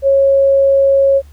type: tone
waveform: sine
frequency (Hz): 548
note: C#5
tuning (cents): -20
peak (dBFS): -7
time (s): 0.02-1.22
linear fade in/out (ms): 50
effects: added 72 Hz sine -36 dBFS peak until 1.32 s + pink hiss -52 dBFS RMS until 1.32 s